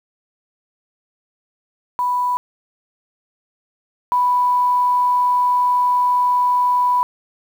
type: tone pair in turn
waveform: sine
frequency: 987.8 / 987.8 Hz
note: B5 / B5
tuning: 0 / 0 cents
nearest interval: unison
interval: 0 cents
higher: neither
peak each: -16 / -13 dBFS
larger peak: second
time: 1.99-2.37 / 4.12-7.03 s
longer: second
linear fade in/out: 0 ms
effects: 7-bit